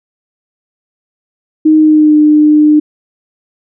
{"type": "tone with pitch glide", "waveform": "sine", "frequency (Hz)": [311.1, 301.9], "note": ["D#4", "D4"], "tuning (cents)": [0, 48], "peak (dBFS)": -3, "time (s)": [1.65, 2.8], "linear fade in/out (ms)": 10, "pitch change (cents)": -52, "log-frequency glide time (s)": [1.77, 2.17], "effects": []}